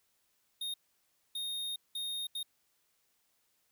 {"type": "tone bursts at uneven times", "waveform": "square", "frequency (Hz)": 3700, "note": "A#7", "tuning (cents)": -14, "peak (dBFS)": -36, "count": 4, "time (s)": [[0.61, 0.74], [1.35, 1.76], [1.95, 2.27], [2.35, 2.43]], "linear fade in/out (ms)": 5, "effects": ["white hiss -75 dBFS RMS until 3.71 s"]}